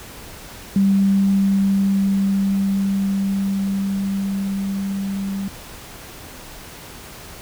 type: tone with level ramp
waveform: sine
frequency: 196 Hz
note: G3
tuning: in tune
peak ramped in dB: -12 to -22 dBFS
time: 0.76-5.48 s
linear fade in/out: 2 ms
effects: pink hiss -38 dBFS RMS until 7.41 s